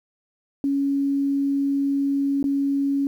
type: tone with dropouts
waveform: sine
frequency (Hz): 278.4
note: C#4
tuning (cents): +8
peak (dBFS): -19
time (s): 0.64-3.07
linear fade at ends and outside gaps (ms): 1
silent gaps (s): 2.428-2.441
effects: 9-bit